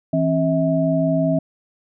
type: tone cluster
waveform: sine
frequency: 163.2 / 268.5 / 644 Hz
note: E3 / C4 / E5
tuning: -17 / +45 / -41 cents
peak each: -20 dBFS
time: 0.13-1.39 s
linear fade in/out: 5 ms
effects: none